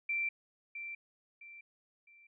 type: tone with echo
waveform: sine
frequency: 2349 Hz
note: D7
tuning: in tune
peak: -31 dBFS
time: 0.09-0.29 s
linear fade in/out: 5 ms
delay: 660 ms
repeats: 3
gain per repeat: -9 dB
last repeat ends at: 2.27 s
effects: none